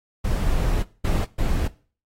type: noise bursts at uneven times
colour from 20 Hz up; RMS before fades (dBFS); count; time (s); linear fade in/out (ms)
brown; -21; 3; 0.24-0.83 / 1.04-1.25 / 1.38-1.68; 10
effects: noise-tail reverb RT60 0.4 s tail -19 dB re dry + AAC 48 kbps